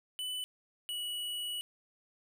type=tone pair in turn; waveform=square; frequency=2993 / 2935 Hz; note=F#7 / F#7; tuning=+19 / -15 cents; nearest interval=unison; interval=34 cents; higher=first; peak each=-36 / -36 dBFS; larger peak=neither; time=0.19-0.44 / 0.89-1.61 s; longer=second; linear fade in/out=0 ms; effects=none